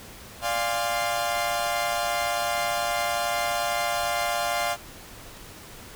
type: chord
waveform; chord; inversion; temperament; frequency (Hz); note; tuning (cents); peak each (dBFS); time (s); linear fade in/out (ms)
sawtooth; D half-diminished seventh; none; equal with one note detuned; 587.3 / 698.5 / 816.3 / 1046.5; D5 / F5 / Ab5 / C6; 0 / 0 / -30 / 0; -27 / -23 / -29 / -29; 0.41-4.77; 50
effects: pink hiss -44 dBFS RMS until 5.95 s